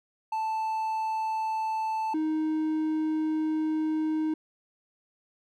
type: tone pair in turn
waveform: triangle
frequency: 880 / 312.4 Hz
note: A5 / D#4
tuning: 0 / +7 cents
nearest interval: octave + tritone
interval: 1793 cents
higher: first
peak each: -25 / -23 dBFS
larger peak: second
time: 0.32-2.14 / 2.14-4.34 s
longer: second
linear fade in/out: 5 ms
effects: none